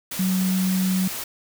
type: tone in noise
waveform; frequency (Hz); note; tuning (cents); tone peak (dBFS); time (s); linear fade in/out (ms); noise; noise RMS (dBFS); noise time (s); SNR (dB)
sine; 186.9; F#3; +18; -19; 0.19-1.08; 5; white; -31; 0.11-1.24; +9
effects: none